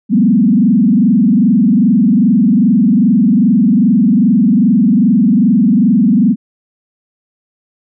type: tone with frequency modulation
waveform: sine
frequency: 220 Hz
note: A3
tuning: in tune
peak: -6 dBFS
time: 0.09-6.36 s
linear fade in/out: 50 ms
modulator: 22.5 Hz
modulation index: 1.7
effects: none